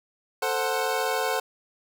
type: chord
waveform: 25% pulse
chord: F# diminished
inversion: first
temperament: equal with one note detuned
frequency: 442.8 / 523.3 / 740 Hz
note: A4 / C5 / F#5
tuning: +11 / 0 / 0 cents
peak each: -25 dBFS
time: 0.42-1.4 s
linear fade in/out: 5 ms
effects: none